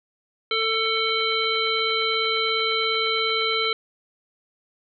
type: harmonic tone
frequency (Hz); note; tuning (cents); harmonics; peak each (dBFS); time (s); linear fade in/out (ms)
445.7; A4; +22; 1 / 3 / 5 / 7 / 9; -27 / -27 / -27 / -27 / -27; 0.51-3.73; 2
effects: none